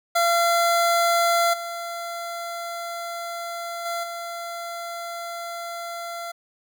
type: tone with level steps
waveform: 25% pulse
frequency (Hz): 684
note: F5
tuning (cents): -36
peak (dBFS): -14 / -26 / -22 / -27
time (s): 0.15-6.32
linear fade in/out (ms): 10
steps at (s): 1.53 / 3.85 / 4.03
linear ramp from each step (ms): 10
effects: none